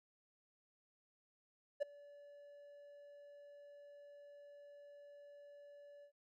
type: tone with ADSR envelope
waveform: triangle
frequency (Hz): 576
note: D5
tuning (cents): -34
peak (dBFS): -30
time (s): 1.8-6.12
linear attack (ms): 23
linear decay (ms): 10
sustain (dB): -24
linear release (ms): 87
effects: none